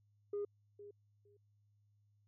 sine tone with echo, 409 Hz, G#4, 26 cents flat, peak -35 dBFS, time 0.33-0.45 s, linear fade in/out 5 ms, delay 460 ms, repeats 2, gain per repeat -15 dB, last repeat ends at 1.37 s, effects tanh soft clip ceiling -34 dBFS + added 103 Hz sine -70 dBFS peak until 2.27 s

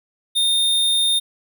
square tone, 3646 Hz, A#7, 39 cents flat, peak -16 dBFS, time 0.35-1.2 s, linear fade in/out 20 ms, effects none

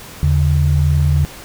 sine tone pair together, 80.1 / 142.61 Hz, E2 / C#3, -49 / +49 cents, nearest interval minor seventh, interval 998 cents, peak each -13 / -14 dBFS, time 0.23-1.25 s, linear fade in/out 0 ms, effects pink hiss -35 dBFS RMS until 1.44 s

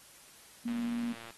sine tone, 237.6 Hz, A#3, 33 cents sharp, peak -31 dBFS, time 0.65-1.13 s, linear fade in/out 10 ms
click train, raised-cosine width 0.3 ms, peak -32 dBFS, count 73, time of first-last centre 0.68-1.306 s, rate 115 Hz
effects white hiss -56 dBFS RMS until 1.37 s + AAC 32 kbps

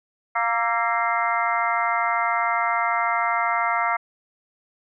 harmonic tone with a mistuned harmonic, 233.1 Hz, A#3, in tune, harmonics 3 / 4 / 5 / 6 / 7 / 8 / 9, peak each -26 / -26 / -27 / -26 / -35 / -34 / -27 dBFS, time 0.35-3.97 s, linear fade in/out 10 ms, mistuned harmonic 6, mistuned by -59 cents, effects none

